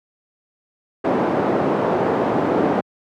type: band-pass noise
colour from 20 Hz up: pink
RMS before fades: -19 dBFS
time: 1.04-2.81 s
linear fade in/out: 10 ms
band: 260 to 740 Hz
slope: 12 dB/octave
effects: high-pass 100 Hz 12 dB/octave